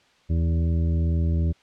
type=harmonic tone with a mistuned harmonic; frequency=82.3 Hz; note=E2; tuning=2 cents flat; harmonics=1 / 2 / 3 / 4 / 5 / 7; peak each=-20 / -27 / -35 / -37 / -42 / -44 dBFS; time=0.29-1.53 s; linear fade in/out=20 ms; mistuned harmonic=1; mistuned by=-44 cents; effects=white hiss -59 dBFS RMS until 1.62 s + low-pass 4000 Hz 12 dB/octave